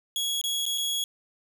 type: tone with dropouts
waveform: sawtooth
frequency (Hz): 3336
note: G#7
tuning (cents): +7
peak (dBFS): -23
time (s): 0.16-1.04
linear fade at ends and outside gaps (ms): 1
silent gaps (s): 0.414-0.439 / 0.655-0.663 / 0.777-0.781
effects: none